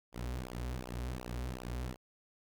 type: tone with flanger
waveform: sawtooth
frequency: 61.74 Hz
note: B1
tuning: in tune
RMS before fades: -40 dBFS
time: 0.12-1.97 s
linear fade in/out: 50 ms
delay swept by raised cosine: 0.48 to 6.38 ms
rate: 2.7 Hz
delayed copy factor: -0.9
effects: none